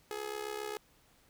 sawtooth tone with amplitude modulation, 421.7 Hz, G#4, 26 cents sharp, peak -30 dBFS, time 0.11-0.77 s, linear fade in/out 0 ms, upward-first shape sine, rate 67.4 Hz, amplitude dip 80%, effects pink hiss -66 dBFS RMS until 1.29 s

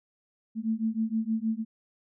sine beating tone pair, 219.2 / 225.6 Hz, A3 / A3, -6 / +44 cents, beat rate 6.4 Hz, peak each -29 dBFS, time 0.55-1.65 s, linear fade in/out 50 ms, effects none

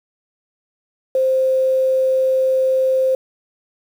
sine tone with quantisation, 523.3 Hz, C5, in tune, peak -13 dBFS, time 1.15-3.15 s, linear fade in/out 2 ms, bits 7, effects none

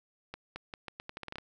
accelerating click train, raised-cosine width 0.3 ms, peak -24 dBFS, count 12, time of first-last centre 0.34-1.384 s, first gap 220 ms, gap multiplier 0.81, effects none

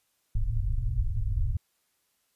pink low-pass noise, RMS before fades -27 dBFS, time 0.35-1.57 s, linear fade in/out 5 ms, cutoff 120 Hz, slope 96 dB/octave, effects white hiss -73 dBFS RMS until 2.35 s + resampled to 32000 Hz

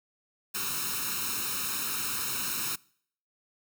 white noise with comb filter, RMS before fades -32 dBFS, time 0.54-2.76 s, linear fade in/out 10 ms, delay 0.75 ms, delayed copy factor +0.85, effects noise-tail reverb RT60 0.6 s tail -24 dB re dry + high-pass 100 Hz 12 dB/octave

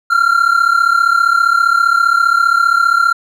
triangle tone pair together, 1361.8 / 1396.9 Hz, F6 / F6, -44 / 0 cents, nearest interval unison, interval 44 cents, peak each -10 dBFS, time 0.1-3.13 s, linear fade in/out 10 ms, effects none

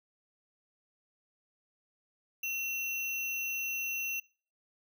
sine tone with sample-and-hold, 2722 Hz, F7, 45 cents flat, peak -32 dBFS, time 2.43-4.2 s, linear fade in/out 5 ms, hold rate 8820 Hz, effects noise-tail reverb RT60 0.4 s tail -23 dB re dry

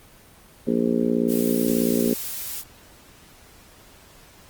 harmonic tone, 58.27 Hz, A#1, in tune, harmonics 3 / 4 / 5 / 6 / 7 / 8 / 9, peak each -30 / -22 / -26 / -30 / -25 / -32 / -31 dBFS, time 0.67-2.14 s, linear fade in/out 5 ms
blue noise, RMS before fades -31 dBFS, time 1.27-2.64 s, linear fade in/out 50 ms
effects pink hiss -50 dBFS RMS until 4.49 s + Opus 24 kbps

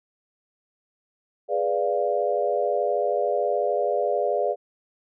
sine chord, G# diminished seventh, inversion none, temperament equal, 415.3 / 493.9 / 587.3 / 698.5 Hz, G#4 / B4 / D5 / F5, 0 / 0 / 0 / 0 cents, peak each -27 / -27 / -25 / -27 dBFS, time 1.48-4.56 s, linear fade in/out 50 ms, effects none

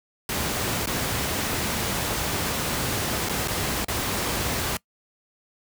pink noise with dropouts, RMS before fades -26 dBFS, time 0.29-4.77 s, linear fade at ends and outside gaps 2 ms, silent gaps 0.859-0.871 / 3.288-3.294 / 3.476-3.481 / 3.847-3.883 s, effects noise-tail reverb RT60 0.1 s tail -23 dB re dry + high-pass 60 Hz 12 dB/octave

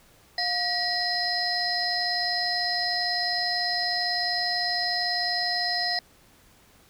sine tone cluster, 709 / 1917 / 4142 / 4939 / 5150 Hz, F5 / A#6 / C8 / D#8 / E8, +26 / +48 / -18 / -14 / -41 cents, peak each -30 dBFS, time 0.38-5.99 s, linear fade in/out 2 ms, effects tanh soft clip ceiling -15 dBFS + pink hiss -57 dBFS RMS until 6.89 s

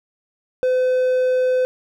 triangle tone, 509 Hz, C5, 48 cents flat, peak -13 dBFS, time 0.63-1.65 s, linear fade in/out 0 ms, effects none

